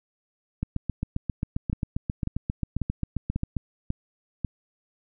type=two click trains; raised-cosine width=5 ms; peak=-14 / -14 dBFS; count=6 / 23; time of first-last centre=1.73-4.447 / 0.63-3.567 s; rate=1.84 / 7.49 Hz; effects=none